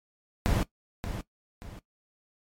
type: noise with echo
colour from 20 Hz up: brown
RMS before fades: -25 dBFS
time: 0.46-0.63 s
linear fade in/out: 0 ms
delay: 580 ms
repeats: 2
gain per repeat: -9 dB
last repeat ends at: 1.79 s
effects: noise-tail reverb RT60 0.1 s tail -18 dB re dry + MP3 64 kbps